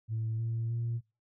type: tone with pitch steps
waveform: sine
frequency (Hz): 111.6 / 114.4 / 116.9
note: A2 / A#2 / A#2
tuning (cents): +25 / -32 / +5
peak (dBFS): -29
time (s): 0.08-1.01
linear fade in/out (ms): 50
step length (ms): 310
effects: noise-tail reverb RT60 0.3 s tail -23 dB re dry + tanh soft clip ceiling -27 dBFS